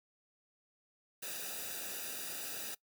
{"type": "noise with comb filter", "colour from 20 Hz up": "white", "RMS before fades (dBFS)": -42, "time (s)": [1.22, 2.75], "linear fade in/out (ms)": 10, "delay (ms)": 0.93, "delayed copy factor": -0.8, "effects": ["noise-tail reverb RT60 0.1 s tail -21 dB re dry"]}